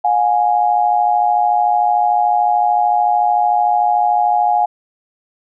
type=tone pair together; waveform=sine; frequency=717.1 / 830.6 Hz; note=F5 / G#5; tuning=+46 / 0 cents; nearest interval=minor third; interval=254 cents; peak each=-14 dBFS; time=0.04-4.66 s; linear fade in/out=10 ms; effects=none